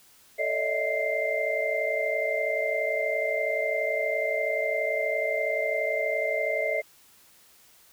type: tone cluster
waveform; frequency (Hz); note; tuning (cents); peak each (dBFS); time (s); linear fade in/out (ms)
sine; 442.6 / 569 / 626 / 658 / 2092; A4 / C#5 / D#5 / E5 / C7; +10 / +45 / +10 / -3 / -1; -34 / -31 / -29 / -35 / -29; 0.38-6.82; 20
effects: white hiss -57 dBFS RMS until 7.92 s